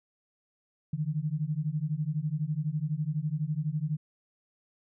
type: beating tone pair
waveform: sine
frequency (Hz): 146.6 / 158.6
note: D3 / D#3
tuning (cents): -3 / +33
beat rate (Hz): 12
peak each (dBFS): -31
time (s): 0.93-3.97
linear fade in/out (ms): 5
effects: none

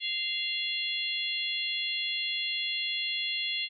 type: harmonic tone with a mistuned harmonic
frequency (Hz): 695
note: F5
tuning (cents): -9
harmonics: 3 / 4 / 5 / 6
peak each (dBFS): -37 / -34 / -33 / -36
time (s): 0-3.69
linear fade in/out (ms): 50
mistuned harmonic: 5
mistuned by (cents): -51
effects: none

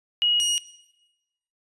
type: tone pair in turn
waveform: sine / sawtooth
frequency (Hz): 2895 / 2882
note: F#7 / F#7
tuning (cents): -38 / -46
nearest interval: unison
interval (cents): 8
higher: first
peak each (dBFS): -18 / -17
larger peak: second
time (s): 0.22-0.4 / 0.4-0.58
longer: neither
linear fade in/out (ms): 0
effects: noise-tail reverb RT60 1.0 s tail -19 dB re dry + resampled to 24000 Hz

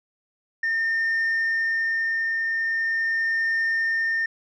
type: tone with tremolo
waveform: sine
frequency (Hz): 1815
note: A#6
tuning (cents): -47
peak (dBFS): -18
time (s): 0.63-4.26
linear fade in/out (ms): 5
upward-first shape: triangle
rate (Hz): 0.42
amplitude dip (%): 30
effects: tanh soft clip ceiling -19 dBFS

